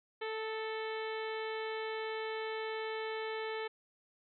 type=harmonic tone with a mistuned harmonic; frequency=440.7 Hz; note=A4; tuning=3 cents sharp; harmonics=1 / 2 / 3 / 4 / 5 / 6 / 7 / 8 / 9; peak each=-38 / -44 / -48 / -46 / -47 / -54 / -52 / -55 / -54 dBFS; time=0.21-3.68 s; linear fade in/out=10 ms; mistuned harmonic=3; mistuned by=-21 cents; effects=none